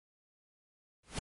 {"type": "noise with exponential growth", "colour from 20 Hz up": "pink", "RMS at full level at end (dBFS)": -33, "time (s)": [1.03, 1.19], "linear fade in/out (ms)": 5, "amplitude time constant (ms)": 34, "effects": ["MP3 48 kbps"]}